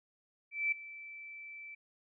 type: tone with ADSR envelope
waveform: sine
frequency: 2324 Hz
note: D7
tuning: 19 cents flat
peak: -27 dBFS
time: 0.51-1.75 s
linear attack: 210 ms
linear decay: 6 ms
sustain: -18 dB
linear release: 8 ms
effects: none